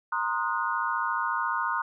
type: chord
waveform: sine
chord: C half-diminished seventh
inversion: third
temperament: equal with one note detuned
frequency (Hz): 932.3 / 1046.5 / 1244.5 / 1455.4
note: Bb5 / C6 / Eb6 / Gb6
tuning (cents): 0 / 0 / 0 / -29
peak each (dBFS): -31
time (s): 0.12-1.82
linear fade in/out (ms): 5
effects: none